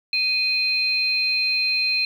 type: tone pair together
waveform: sine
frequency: 2489 / 4158 Hz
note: D#7 / C8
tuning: 0 / -12 cents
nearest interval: major sixth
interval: 888 cents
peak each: -21 / -22 dBFS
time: 0.13-2.05 s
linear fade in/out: 2 ms
effects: 8-bit